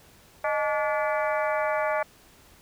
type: harmonic tone with a mistuned harmonic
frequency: 288.4 Hz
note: D4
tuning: 31 cents flat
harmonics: 2 / 3 / 4 / 5 / 6 / 7 / 8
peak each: -26 / -30 / -32 / -34 / -36 / -37 / -38 dBFS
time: 0.44-2.03 s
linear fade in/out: 5 ms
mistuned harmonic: 2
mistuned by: +120 cents
effects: pink hiss -55 dBFS RMS until 2.61 s